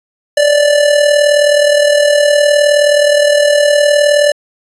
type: tone with amplitude modulation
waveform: square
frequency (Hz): 585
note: D5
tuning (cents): -7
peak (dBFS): -5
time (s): 0.37-4.32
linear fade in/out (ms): 5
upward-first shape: sine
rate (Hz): 39.3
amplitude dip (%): 55
effects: resampled to 24000 Hz